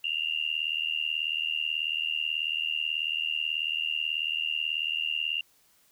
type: tone with amplitude modulation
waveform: sine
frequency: 2800 Hz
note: F7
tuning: 4 cents sharp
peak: -23 dBFS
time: 0.04-5.41 s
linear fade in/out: 5 ms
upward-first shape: sine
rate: 78.3 Hz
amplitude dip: 95%
effects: white hiss -64 dBFS RMS until 5.91 s